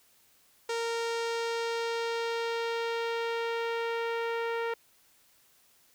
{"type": "tone with low-pass filter sweep", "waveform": "sawtooth", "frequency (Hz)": 462.4, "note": "A#4", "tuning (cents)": -14, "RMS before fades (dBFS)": -32, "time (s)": [0.69, 4.74], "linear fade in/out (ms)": 5, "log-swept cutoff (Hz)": [6800, 2300], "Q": 1.1, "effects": ["white hiss -64 dBFS RMS until 5.94 s"]}